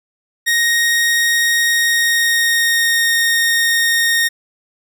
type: tone with pitch glide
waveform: sawtooth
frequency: 1868 to 1851.9 Hz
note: A#6 to A#6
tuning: +3 to -12 cents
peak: -9 dBFS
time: 0.46-4.29 s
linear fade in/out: 20 ms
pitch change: -15 cents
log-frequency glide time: 1.65-3.11 s
effects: none

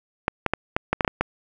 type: clicks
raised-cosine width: 0.5 ms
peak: -5 dBFS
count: 9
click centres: 0.281 / 0.463 / 0.536 / 0.765 / 0.93 / 1.008 / 1.048 / 1.078 / 1.21 s
effects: none

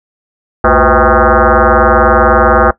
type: tone with frequency modulation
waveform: sine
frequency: 370 Hz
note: F#4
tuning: in tune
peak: -4 dBFS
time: 0.64-2.71 s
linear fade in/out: 5 ms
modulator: 144 Hz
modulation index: 7.9
effects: noise-tail reverb RT60 0.1 s tail -18 dB re dry

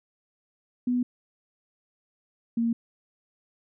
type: tone pair in turn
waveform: sine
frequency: 246.9 / 231.8 Hz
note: B3 / A#3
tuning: 0 / -10 cents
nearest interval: minor second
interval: 110 cents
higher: first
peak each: -22 dBFS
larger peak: neither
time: 0.87-1.03 / 2.57-2.73 s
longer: neither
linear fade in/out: 5 ms
effects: none

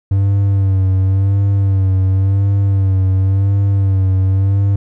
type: tone with vibrato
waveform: triangle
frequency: 97 Hz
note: G2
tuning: 18 cents flat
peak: -8 dBFS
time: 0.11-4.76 s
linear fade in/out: 5 ms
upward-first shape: sine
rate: 0.93 Hz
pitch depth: 45 cents each way
effects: none

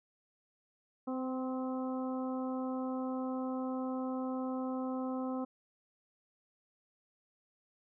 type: harmonic tone with a mistuned harmonic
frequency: 258.3 Hz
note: C4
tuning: 22 cents flat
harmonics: 1 / 2 / 3 / 4 / 5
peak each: -35 / -41 / -45 / -47 / -49 dBFS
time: 1.07-5.45 s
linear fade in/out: 10 ms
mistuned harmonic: 4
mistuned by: +19 cents
effects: none

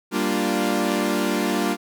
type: chord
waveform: sawtooth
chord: G minor seventh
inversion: none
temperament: equal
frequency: 196 / 233.1 / 293.7 / 349.2 Hz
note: G3 / Bb3 / D4 / F4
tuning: 0 / 0 / 0 / 0 cents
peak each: -22 dBFS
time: 0.11-1.77 s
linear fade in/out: 50 ms
effects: none

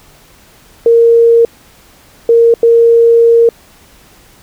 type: tone bursts at uneven times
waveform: sine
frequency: 464.2 Hz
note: A#4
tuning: 7 cents flat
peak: -3 dBFS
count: 3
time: 0.86-1.45 / 2.29-2.54 / 2.63-3.49 s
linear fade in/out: 2 ms
effects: pink hiss -43 dBFS RMS until 4.42 s

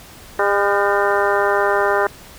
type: harmonic tone with a mistuned harmonic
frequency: 201.8 Hz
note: G#3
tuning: 49 cents flat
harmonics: 2 / 3 / 4 / 5 / 6 / 7 / 8 / 9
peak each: -19 / -21 / -22 / -23 / -24 / -24 / -25 / -26 dBFS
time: 0.39-2.07 s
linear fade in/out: 2 ms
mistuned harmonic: 8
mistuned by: -77 cents
effects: pink hiss -41 dBFS RMS until 2.38 s

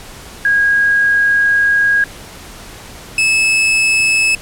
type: tone pair in turn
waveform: sine / 40% pulse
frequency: 1639 / 2602 Hz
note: G#6 / E7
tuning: -23 / -23 cents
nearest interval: minor sixth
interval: 800 cents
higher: second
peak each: -9 dBFS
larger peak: neither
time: 0.45-2.04 / 3.18-4.35 s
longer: first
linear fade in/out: 2 ms
effects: pink hiss -34 dBFS RMS until 4.41 s + low-pass 12000 Hz 12 dB/octave

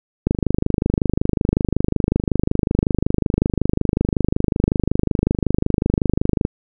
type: click train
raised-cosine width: 3 ms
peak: -3 dBFS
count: 158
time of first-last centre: 0.27-6.451 s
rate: 25.4 Hz
effects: none

